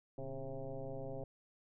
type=tone with frequency modulation; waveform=sine; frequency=274.6 Hz; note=C#4; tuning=16 cents flat; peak=-40 dBFS; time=0.18-1.24 s; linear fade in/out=2 ms; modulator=131 Hz; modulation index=3; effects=none